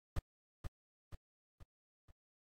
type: noise with echo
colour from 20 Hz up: brown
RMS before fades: -34 dBFS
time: 0.16-0.19 s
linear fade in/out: 5 ms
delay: 480 ms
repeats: 4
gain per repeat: -6 dB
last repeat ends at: 2.11 s
effects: AAC 48 kbps